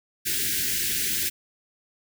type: band-stop noise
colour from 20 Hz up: white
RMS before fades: -26 dBFS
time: 0.25-1.3 s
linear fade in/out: 20 ms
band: 420 to 1500 Hz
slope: 96 dB/octave
effects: none